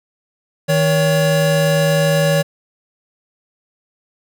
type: tone pair together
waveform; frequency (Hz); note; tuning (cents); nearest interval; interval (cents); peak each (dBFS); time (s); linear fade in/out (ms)
square; 157.99 / 563; D#3 / C#5; +27 / +27; octave + minor seventh; 2200; -16; 0.68-2.43; 20
effects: none